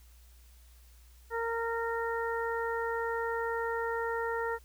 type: harmonic tone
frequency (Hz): 461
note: A#4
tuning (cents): -19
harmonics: 1 / 2 / 3 / 4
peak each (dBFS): -33 / -36 / -38 / -39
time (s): 1.3-4.59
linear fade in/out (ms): 50
effects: added 60 Hz sine -54 dBFS peak until 4.64 s + white hiss -64 dBFS RMS until 4.64 s